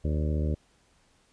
harmonic tone with a mistuned harmonic, 76.1 Hz, D#2, 38 cents flat, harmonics 1 / 2 / 3 / 4 / 5 / 6 / 7 / 8, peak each -26 / -32 / -36 / -38 / -40 / -42 / -43 / -44 dBFS, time 0.04-0.55 s, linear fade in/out 10 ms, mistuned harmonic 8, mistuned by -59 cents, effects pink hiss -65 dBFS RMS until 1.32 s + resampled to 22050 Hz

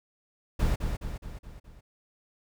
brown noise with echo, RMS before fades -25 dBFS, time 0.59-0.76 s, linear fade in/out 10 ms, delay 210 ms, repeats 5, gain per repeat -5 dB, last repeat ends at 1.81 s, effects none

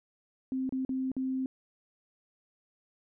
sine tone with dropouts, 261.6 Hz, C4, in tune, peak -29 dBFS, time 0.52-1.46 s, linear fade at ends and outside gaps 1 ms, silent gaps 0.693-0.724 / 0.85-0.892 / 1.117-1.166 s, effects none

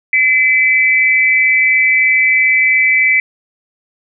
sine tone pair together, 2035 / 2312 Hz, C7 / D7, -49 / -28 cents, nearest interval major second, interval 221 cents, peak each -11 dBFS, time 0.13-3.2 s, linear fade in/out 2 ms, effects none

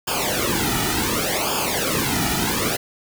pink noise with flanger, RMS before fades -22 dBFS, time 0.07-2.77 s, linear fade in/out 10 ms, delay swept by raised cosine 0.5 to 1.9 ms, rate 0.68 Hz, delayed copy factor -0.9, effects none

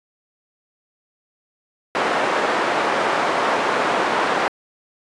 white band-pass noise, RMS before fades -20 dBFS, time 1.95-4.48 s, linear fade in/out 0 ms, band 340 to 1200 Hz, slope 12 dB/octave, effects resampled to 22050 Hz

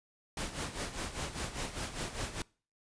pink noise with tremolo, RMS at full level -36 dBFS, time 0.37-2.42 s, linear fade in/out 2 ms, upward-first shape sine, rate 5 Hz, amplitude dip 70%, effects noise-tail reverb RT60 0.4 s tail -24 dB re dry + resampled to 22050 Hz

